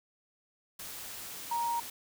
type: tone in noise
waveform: sine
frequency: 939 Hz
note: A#5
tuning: 12 cents sharp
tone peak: -29 dBFS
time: 1.51-1.8 s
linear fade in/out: 5 ms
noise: white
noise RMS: -43 dBFS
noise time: 0.79-1.9 s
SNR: +11 dB
effects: none